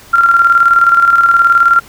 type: tone with tremolo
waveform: sine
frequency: 1380 Hz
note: F6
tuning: 21 cents flat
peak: -3 dBFS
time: 0.13-1.8 s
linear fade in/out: 10 ms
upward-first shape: square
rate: 19 Hz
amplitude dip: 50%
effects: pink hiss -38 dBFS RMS until 1.88 s